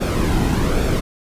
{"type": "noise with flanger", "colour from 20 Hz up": "brown", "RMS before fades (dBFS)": -18, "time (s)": [0, 1.01], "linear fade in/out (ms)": 20, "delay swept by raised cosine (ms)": [0.99, 1.8], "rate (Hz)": 1.2, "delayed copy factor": -0.5, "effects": ["resampled to 32000 Hz"]}